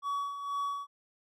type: tone with tremolo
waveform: triangle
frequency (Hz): 1131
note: C#6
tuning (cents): +34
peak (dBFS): -28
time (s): 0.02-0.87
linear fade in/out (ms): 50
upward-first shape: sine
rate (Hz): 2.1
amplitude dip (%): 60
effects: none